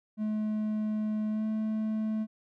triangle tone with pitch glide, 214.3 to 217.4 Hz, A3 to A3, -45 to -21 cents, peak -26 dBFS, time 0.17-2.27 s, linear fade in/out 50 ms, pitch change +24 cents, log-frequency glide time 1.3-1.45 s, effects none

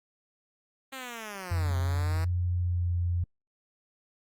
5% pulse linear two-way sweep, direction down then up, 270.5 to 130.81 to 163.6 Hz, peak -26 dBFS, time 0.92-2.25 s, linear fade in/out 10 ms, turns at 1.77 s
sine tone with pitch glide, 88.7 to 87.33 Hz, F2 to F2, +27 to 0 cents, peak -25 dBFS, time 1.51-3.24 s, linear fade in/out 5 ms, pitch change -27 cents, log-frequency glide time 2.6-2.92 s
effects Opus 32 kbps

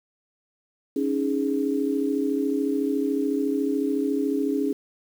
sine chord, C# suspended second, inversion none, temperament equal, 277.2 / 311.1 / 415.3 Hz, C#4 / D#4 / G#4, 0 / 0 / 0 cents, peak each -24 / -28 / -27 dBFS, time 0.96-4.73 s, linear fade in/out 5 ms, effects 8-bit

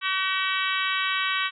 harmonic tone with a mistuned harmonic, 379.8 Hz, F#4, 45 cents sharp, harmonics 3 / 4 / 5 / 6 / 7 / 8 / 9 / 10, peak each -29 / -30 / -31 / -32 / -32 / -33 / -34 / -34 dBFS, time 0.01-1.51 s, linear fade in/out 50 ms, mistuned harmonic 9, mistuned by -48 cents, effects none

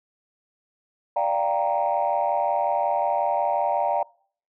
sine chord, G minor seventh, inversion second, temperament equal, 587.3 / 698.5 / 784 / 932.3 Hz, D5 / F5 / G5 / Bb5, 0 / 0 / 0 / 0 cents, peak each -25 dBFS, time 1.16-4.03 s, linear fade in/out 5 ms, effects noise-tail reverb RT60 0.5 s tail -24 dB re dry + tanh soft clip ceiling -13 dBFS

